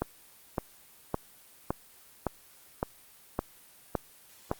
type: click train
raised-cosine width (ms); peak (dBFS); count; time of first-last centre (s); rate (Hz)
1; -13; 9; 0.02-4.514; 1.78
effects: white hiss -56 dBFS RMS until 4.59 s + Opus 24 kbps